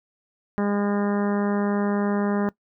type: harmonic tone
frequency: 203.5 Hz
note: G#3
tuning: 35 cents flat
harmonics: 1 / 2 / 3 / 4 / 5 / 6 / 7 / 8 / 9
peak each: -22 / -28 / -32 / -34 / -36 / -38 / -39 / -40 / -41 dBFS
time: 0.58-2.49 s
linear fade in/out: 0 ms
effects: noise-tail reverb RT60 0.1 s tail -21 dB re dry